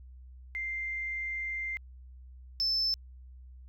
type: tone pair in turn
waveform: sine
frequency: 2093 / 5274 Hz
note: C7 / E8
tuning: 0 / 0 cents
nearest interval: octave + major third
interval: 1600 cents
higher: second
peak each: -32 / -25 dBFS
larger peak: second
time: 0.55-1.77 / 2.6-2.94 s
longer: first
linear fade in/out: 0 ms
effects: tanh soft clip ceiling -23 dBFS + added 63 Hz sine -47 dBFS peak until 3.68 s